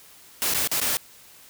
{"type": "noise with dropouts", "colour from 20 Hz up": "white", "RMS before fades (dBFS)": -24, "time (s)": [0.42, 0.97], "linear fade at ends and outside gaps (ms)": 0, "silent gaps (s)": [[0.538, 0.546], [0.674, 0.715], [0.801, 0.815]], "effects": ["white hiss -50 dBFS RMS until 1.49 s"]}